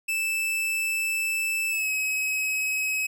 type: tone with pitch glide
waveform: 45% pulse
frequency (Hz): 2637 to 2553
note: E7 to D#7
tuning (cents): 0 to +44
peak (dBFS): -24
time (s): 0.08-3.07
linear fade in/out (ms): 10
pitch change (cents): -56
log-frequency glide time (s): 1.69-1.9
effects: none